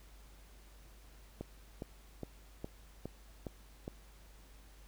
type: click train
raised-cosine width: 2 ms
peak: -27 dBFS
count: 7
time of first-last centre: 1.41-3.879 s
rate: 2.43 Hz
effects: added 50 Hz sine -56 dBFS peak until 4.87 s + pink hiss -63 dBFS RMS until 4.87 s